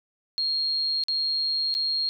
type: tone with dropouts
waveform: sine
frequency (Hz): 4250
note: C8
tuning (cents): +26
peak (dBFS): -23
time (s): 0.38-2.09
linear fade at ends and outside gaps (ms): 0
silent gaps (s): 1.037-1.084 / 1.741-1.75
effects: none